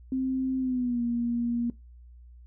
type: tone with pitch glide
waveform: sine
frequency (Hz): 261.6 to 237.1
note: C4 to A#3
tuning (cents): 0 to +30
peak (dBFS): -25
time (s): 0.12-1.7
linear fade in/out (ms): 2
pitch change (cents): -170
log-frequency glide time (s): 0.59-1.02
effects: noise-tail reverb RT60 0.2 s tail -19 dB re dry + added 60 Hz sine -47 dBFS peak until 2.46 s